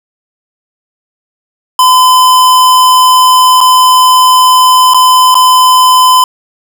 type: tone with dropouts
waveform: square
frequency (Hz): 1017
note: C6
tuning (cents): -50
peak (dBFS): -3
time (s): 1.79-6.24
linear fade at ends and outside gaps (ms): 2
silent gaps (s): 3.606-3.611 / 4.937-4.944 / 5.344-5.352
effects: none